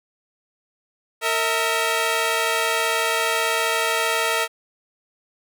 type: tone pair together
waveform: 10% pulse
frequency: 457.5 / 647 Hz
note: A#4 / E5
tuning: -32 / -32 cents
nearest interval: tritone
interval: 600 cents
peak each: -14 dBFS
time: 1.21-4.48 s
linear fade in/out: 50 ms
effects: none